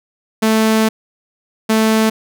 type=tone pair in turn; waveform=sawtooth; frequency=220 / 220 Hz; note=A3 / A3; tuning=0 / 0 cents; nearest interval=unison; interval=0 cents; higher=neither; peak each=-7 dBFS; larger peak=neither; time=0.42-0.89 / 1.69-2.1 s; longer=first; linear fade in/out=10 ms; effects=none